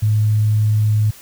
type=tone; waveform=sine; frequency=107 Hz; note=A2; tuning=48 cents flat; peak=-12 dBFS; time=0.02-1.11 s; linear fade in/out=10 ms; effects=white hiss -42 dBFS RMS until 1.21 s